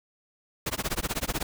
pink noise with tremolo, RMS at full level -27 dBFS, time 0.66-1.43 s, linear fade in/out 5 ms, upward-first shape sine, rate 16 Hz, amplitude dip 100%, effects none

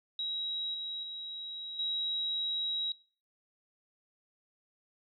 sine tone with level steps, 3846 Hz, B7, 47 cents flat, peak -32 / -35 / -38 / -30 dBFS, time 0.19-2.92 s, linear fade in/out 2 ms, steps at 0.74 / 1.03 / 1.79 s, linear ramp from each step 2 ms, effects noise-tail reverb RT60 0.5 s tail -25 dB re dry

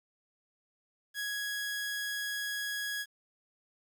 sawtooth tone, 1664 Hz, G#6, 3 cents sharp, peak -30 dBFS, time 1.14-3.06 s, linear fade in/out 50 ms, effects 10-bit

